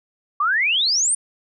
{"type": "exponential sweep", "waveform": "sine", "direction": "up", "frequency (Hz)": [1126, 9397], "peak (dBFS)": -16, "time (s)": [0.4, 1.15], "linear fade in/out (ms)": 5, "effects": []}